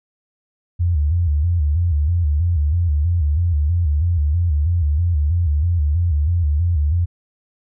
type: tone with vibrato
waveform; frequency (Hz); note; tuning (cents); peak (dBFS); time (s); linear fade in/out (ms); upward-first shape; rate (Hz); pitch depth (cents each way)
sine; 80; D#2; +49; -14; 0.79-7.06; 20; square; 3.1; 140
effects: none